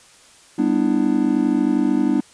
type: chord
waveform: triangle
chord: E minor seventh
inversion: first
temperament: just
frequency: 197.78 / 247.2 / 296.7 / 329.6 Hz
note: G3 / B3 / D4 / E4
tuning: +16 / +2 / +18 / 0 cents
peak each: -22 / -18 / -17 / -22 dBFS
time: 0.58-2.21 s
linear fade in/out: 10 ms
effects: white hiss -49 dBFS RMS until 2.33 s + resampled to 22050 Hz